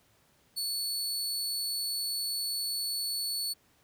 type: tone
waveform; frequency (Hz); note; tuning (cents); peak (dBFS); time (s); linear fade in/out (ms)
sawtooth; 4435; C#8; 0; -28; 0.56-3.54; 20
effects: pink hiss -66 dBFS RMS until 3.83 s + high-pass 60 Hz 12 dB/octave